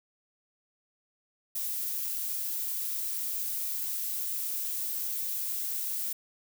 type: noise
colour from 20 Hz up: violet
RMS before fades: -33 dBFS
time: 1.55-6.13 s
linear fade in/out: 5 ms
effects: none